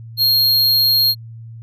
square tone, 4245 Hz, C8, 24 cents sharp, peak -12 dBFS, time 0.17-1.15 s, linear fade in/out 50 ms, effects added 114 Hz sine -32 dBFS peak until 1.62 s

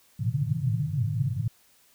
pink band-pass noise, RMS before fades -27 dBFS, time 0.19-1.48 s, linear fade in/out 5 ms, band 100 to 160 Hz, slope 96 dB/octave, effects white hiss -61 dBFS RMS until 1.94 s

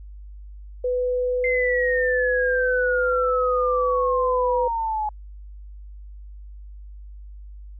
sine tone with pitch glide, 498.4 to 501.9 Hz, B4 to B4, +16 to +28 cents, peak -20 dBFS, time 0.84-4.68 s, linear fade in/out 5 ms, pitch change +12 cents, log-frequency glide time 1.32-2.17 s
sine exponential sweep, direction down, 2093 to 842 Hz, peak -22 dBFS, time 1.44-5.09 s, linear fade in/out 2 ms
effects added 50 Hz sine -37 dBFS peak until 7.79 s

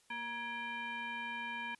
sine tone with frequency modulation, 1661.2 Hz, G#6, in tune, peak -38 dBFS, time 0.1-1.75 s, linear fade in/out 5 ms, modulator 714 Hz, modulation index 1.5, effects white hiss -69 dBFS RMS until 1.79 s + resampled to 24000 Hz

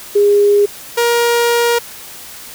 sine / sawtooth tone pair in turn, 408.8 / 472.7 Hz, G#4 / A#4, -27 / +24 cents, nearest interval minor third, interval 251 cents, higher second, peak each -7 dBFS, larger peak neither, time 0.15-0.66 / 0.97-1.79 s, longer second, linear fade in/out 10 ms, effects white hiss -33 dBFS RMS until 2.54 s

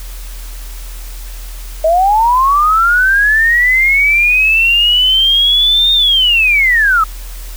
sine linear two-way sweep, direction up then down, 622.3 to 3675 to 1249 Hz, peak -7 dBFS, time 1.84-7.04 s, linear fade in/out 5 ms, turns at 5.93 s, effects added 41 Hz sine -24 dBFS peak until 7.56 s + white hiss -35 dBFS RMS until 7.56 s

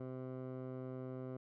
15% pulse tone with low-pass filter, 129.1 Hz, C3, 23 cents flat, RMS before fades -45 dBFS, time 0-1.37 s, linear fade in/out 5 ms, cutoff 820 Hz, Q 0.93, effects none

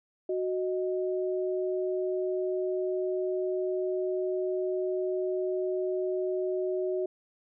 sine tone pair together, 370 / 622.3 Hz, F#4 / D#5, 0 / 0 cents, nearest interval major sixth, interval 900 cents, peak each -28 / -34 dBFS, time 0.29-7.06 s, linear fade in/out 5 ms, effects none

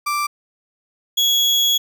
35% pulse tone pair in turn, 1174.7 / 3344 Hz, D6 / G#7, 0 / +11 cents, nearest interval octave + tritone, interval 1811 cents, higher second, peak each -17 / -12 dBFS, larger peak second, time 0.06-0.27 / 1.17-1.78 s, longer second, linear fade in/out 10 ms, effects none

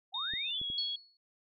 sine linear sweep, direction up, 696 to 3520 Hz, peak -39 dBFS, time 0.12-0.64 s, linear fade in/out 50 ms
sine tone with pitch glide, 3691 to 3327 Hz, A#7 to G#7, -18 to +2 cents, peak -34 dBFS, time 0.14-0.96 s, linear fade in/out 5 ms, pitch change -180 cents, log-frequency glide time 0.43-0.65 s
clicks, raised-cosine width 3 ms, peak -35 dBFS, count 3, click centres 0.337 / 0.615 / 0.701 s
sine tone with exponential decay, 4379 Hz, C#8, 22 cents flat, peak -30 dBFS, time 0.78-1.17 s, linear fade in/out 2 ms, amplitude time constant 83 ms
effects none

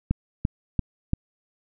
click train, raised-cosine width 5 ms, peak -9 dBFS, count 4, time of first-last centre 0.11-1.134 s, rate 2.93 Hz, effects none

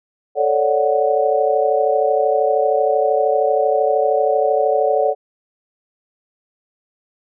sine chord, D major seventh, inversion second, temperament equal, 440 / 554.4 / 587.3 / 740 Hz, A4 / C#5 / D5 / F#5, 0 / 0 / 0 / 0 cents, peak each -19 dBFS, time 0.35-5.15 s, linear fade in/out 50 ms, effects none

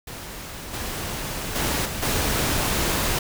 pink noise with level steps, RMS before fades -36 / -30 / -24 / -30 / -23 dBFS, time 0.07-3.19 s, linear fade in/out 5 ms, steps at 0.73 / 1.55 / 1.85 / 2.02 s, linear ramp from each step 10 ms, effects none

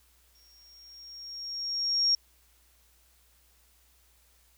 sine tone with exponential growth, 5570 Hz, F8, 5 cents flat, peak -20 dBFS, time 0.35-2.15 s, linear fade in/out 2 ms, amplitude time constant 390 ms, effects added 60 Hz sine -65 dBFS peak until 4.57 s + white hiss -65 dBFS RMS until 4.57 s

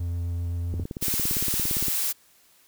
triangle tone with vibrato, 86.1 Hz, F2, 24 cents flat, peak -24 dBFS, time 0-0.84 s, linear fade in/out 5 ms, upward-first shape sine, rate 7.8 Hz, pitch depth 12 cents each way
click train, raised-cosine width 3 ms, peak -19 dBFS, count 21, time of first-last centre 0.74-1.883 s, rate 17.5 Hz
blue noise, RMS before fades -26 dBFS, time 1.01-2.13 s, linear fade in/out 20 ms
effects white hiss -59 dBFS RMS until 2.67 s

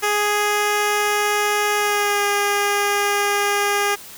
10% pulse tone with pitch glide, 415.3 to 407.2 Hz, G#4 to G#4, 0 to -34 cents, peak -9 dBFS, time 0.02-3.96 s, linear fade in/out 20 ms, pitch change -34 cents, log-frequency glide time 1.77-2.25 s, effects white hiss -39 dBFS RMS until 4.17 s

